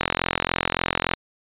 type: click train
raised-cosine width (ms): 0.3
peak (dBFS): -3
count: 50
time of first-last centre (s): 0.01-1.136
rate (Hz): 43.5
effects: resampled to 8000 Hz

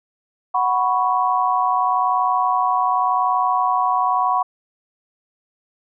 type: chord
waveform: sine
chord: F# suspended fourth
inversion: none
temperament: equal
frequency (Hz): 740 / 987.8 / 1108.7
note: F#5 / B5 / C#6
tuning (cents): 0 / 0 / 0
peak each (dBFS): -20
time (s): 0.54-4.43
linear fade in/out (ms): 10
effects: none

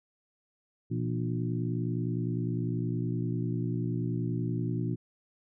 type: harmonic tone with a mistuned harmonic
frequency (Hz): 59.8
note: A#1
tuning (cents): +45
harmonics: 2 / 3 / 4 / 5 / 6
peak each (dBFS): -31 / -34 / -38 / -37 / -40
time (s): 0.9-4.96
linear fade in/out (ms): 20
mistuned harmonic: 3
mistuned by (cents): -94
effects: none

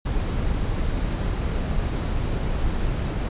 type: noise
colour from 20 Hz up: brown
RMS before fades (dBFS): -24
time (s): 0.05-3.29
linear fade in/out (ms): 10
effects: resampled to 8000 Hz

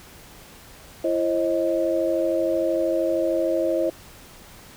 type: tone cluster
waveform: sine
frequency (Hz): 336.9 / 535 / 628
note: E4 / C5 / D#5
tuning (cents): +38 / +38 / +16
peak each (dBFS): -24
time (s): 1.04-3.9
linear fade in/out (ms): 5
effects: pink hiss -46 dBFS RMS until 4.76 s

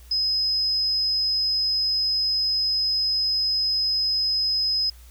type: tone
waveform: sine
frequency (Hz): 5070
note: D#8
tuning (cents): +32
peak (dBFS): -20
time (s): 0.11-4.9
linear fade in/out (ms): 5
effects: added 60 Hz sine -44 dBFS peak until 5.1 s + white hiss -54 dBFS RMS until 5.1 s

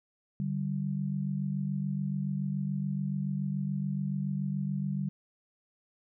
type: tone pair together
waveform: sine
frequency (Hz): 146.08 / 193.1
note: D3 / G3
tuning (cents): -9 / -26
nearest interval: perfect fourth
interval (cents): 483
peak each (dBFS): -32 / -32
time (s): 0.4-5.09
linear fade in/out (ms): 0
effects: none

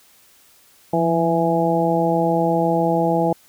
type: harmonic tone with a mistuned harmonic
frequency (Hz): 166.2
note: E3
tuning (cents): +15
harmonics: 1 / 2 / 3 / 4 / 5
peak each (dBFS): -22 / -22 / -22 / -22 / -22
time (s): 0.93-3.33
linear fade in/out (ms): 5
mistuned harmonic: 1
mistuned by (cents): +42
effects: white hiss -53 dBFS RMS until 3.48 s

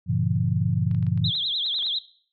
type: chord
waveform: sine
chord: G diminished seventh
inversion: none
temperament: just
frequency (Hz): 98 / 117.6 / 141.12 / 169.34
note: G2 / Bb2 / Db3 / Fb3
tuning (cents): 0 / +16 / +31 / +47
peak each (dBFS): -26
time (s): 0.06-1.32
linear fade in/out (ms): 50
type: clicks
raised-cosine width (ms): 0.3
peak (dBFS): -32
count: 11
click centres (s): 0.913 / 0.948 / 1.027 / 1.067 / 1.176 / 1.352 / 1.663 / 1.743 / 1.788 / 1.825 / 1.866
type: tone with vibrato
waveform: sine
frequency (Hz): 3617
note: A7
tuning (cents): +47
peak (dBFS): -23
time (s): 1.24-1.99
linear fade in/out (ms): 5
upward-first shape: triangle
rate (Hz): 10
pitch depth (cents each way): 230
effects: noise-tail reverb RT60 0.5 s tail -17 dB re dry

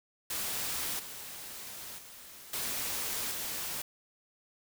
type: noise with level steps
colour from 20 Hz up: white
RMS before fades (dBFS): -35 / -44 / -50 / -35 / -37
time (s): 0.3-3.82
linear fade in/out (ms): 5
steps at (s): 0.99 / 1.98 / 2.53 / 3.31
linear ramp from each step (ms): 5
effects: none

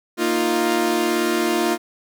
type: chord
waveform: sawtooth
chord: Bb suspended fourth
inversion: none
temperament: equal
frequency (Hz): 233.1 / 311.1 / 349.2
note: Bb3 / Eb4 / F4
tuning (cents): 0 / 0 / 0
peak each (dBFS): -21 / -20 / -16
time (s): 0.17-1.78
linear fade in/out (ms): 50
effects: none

